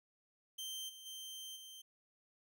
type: tone with level steps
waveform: sawtooth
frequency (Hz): 3130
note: G7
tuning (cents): -3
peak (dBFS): -39 / -49 / -43 / -48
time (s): 0.58-1.82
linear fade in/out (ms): 10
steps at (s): 0.88 / 1.05 / 1.55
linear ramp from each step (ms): 20
effects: none